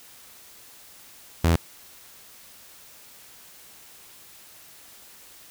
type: tone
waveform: sawtooth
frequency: 83.4 Hz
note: E2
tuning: 21 cents sharp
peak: -13 dBFS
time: 1.44-1.56 s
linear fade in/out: 5 ms
effects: white hiss -49 dBFS RMS until 5.5 s